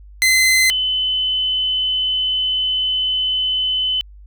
sawtooth / sine tone pair in turn, 2055 / 3028 Hz, C7 / F#7, -32 / +39 cents, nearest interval perfect fifth, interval 671 cents, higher second, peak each -8 / -16 dBFS, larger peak first, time 0.22-0.7 / 0.7-4.01 s, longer second, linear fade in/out 0 ms, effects added 50 Hz sine -38 dBFS peak until 4.26 s

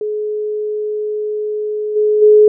sine tone with level steps, 423.6 Hz, G#4, 34 cents sharp, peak -17 / -10 / -4 dBFS, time 0.01-2.48 s, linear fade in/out 2 ms, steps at 1.95 / 2.21 s, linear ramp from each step 20 ms, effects none

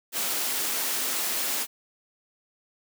white high-pass noise, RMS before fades -28 dBFS, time 0.12-1.67 s, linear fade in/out 50 ms, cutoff 210 Hz, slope 24 dB/octave, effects none

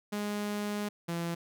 sawtooth tone pair in turn, 207.1 / 169.54 Hz, G#3 / E3, -5 / +49 cents, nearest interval minor third, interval 346 cents, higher first, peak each -28 dBFS, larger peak neither, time 0.12-0.89 / 1.08-1.35 s, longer first, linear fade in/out 10 ms, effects none

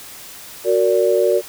sine chord, Gb augmented, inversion none, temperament just, 370 / 462.5 / 578.1 Hz, Gb4 / Bb4 / D5, 0 / -14 / -27 cents, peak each -17 dBFS, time 0.64-1.42 s, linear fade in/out 50 ms, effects white hiss -37 dBFS RMS until 1.48 s

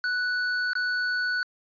square tone with dropouts, 1482 Hz, F#6, 2 cents sharp, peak -25 dBFS, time 0.04-1.43 s, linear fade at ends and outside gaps 1 ms, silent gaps 0.733-0.753 s, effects resampled to 11025 Hz

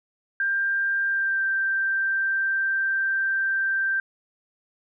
sine tone with pitch glide, 1590 to 1569.9 Hz, G6 to G6, +24 to +2 cents, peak -21 dBFS, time 0.4-4 s, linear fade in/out 2 ms, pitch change -22 cents, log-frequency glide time 1.08-1.42 s, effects none

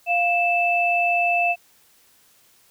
sine tone pair together, 698.5 / 2637 Hz, F5 / E7, 0 / 0 cents, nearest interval octave + major seventh, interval 2300 cents, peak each -20 dBFS, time 0.06-1.56 s, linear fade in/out 50 ms, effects white hiss -57 dBFS RMS until 2.7 s

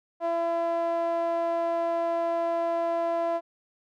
sawtooth tone with band-pass filter, 336.7 Hz, E4, 37 cents sharp, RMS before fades -27 dBFS, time 0.2-3.41 s, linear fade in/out 50 ms, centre 750 Hz, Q 5.3, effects none

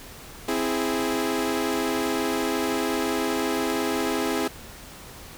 sawtooth chord, C augmented, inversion none, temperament equal, 261.6 / 329.6 / 415.3 Hz, C4 / E4 / G#4, 0 / 0 / 0 cents, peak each -24 dBFS, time 0.48-4.48 s, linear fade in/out 5 ms, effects pink hiss -43 dBFS RMS until 5.37 s

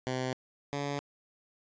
10% pulse tone pair in turn, 128.6 / 142.59 Hz, C3 / C#3, -30 / +49 cents, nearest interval major second, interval 179 cents, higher second, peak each -23 / -24 dBFS, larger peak first, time 0.07-0.33 / 0.73-0.99 s, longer neither, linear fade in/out 0 ms, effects resampled to 16000 Hz

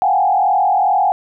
sine tone with frequency modulation, 777 Hz, G5, 16 cents flat, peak -11 dBFS, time 0.02-1.12 s, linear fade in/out 0 ms, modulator 42.4 Hz, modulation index 1.6, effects none

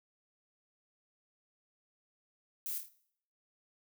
violet noise with echo, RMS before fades -39 dBFS, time 2.66-2.78 s, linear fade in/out 0 ms, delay 26 ms, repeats 4, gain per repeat -5 dB, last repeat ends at 2.884 s, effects noise-tail reverb RT60 0.6 s tail -17 dB re dry

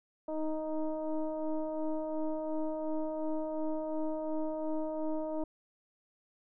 sine tone with frequency modulation, 312.4 Hz, D#4, 7 cents sharp, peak -31 dBFS, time 0.28-5.44 s, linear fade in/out 5 ms, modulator 311 Hz, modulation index 1.4, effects none

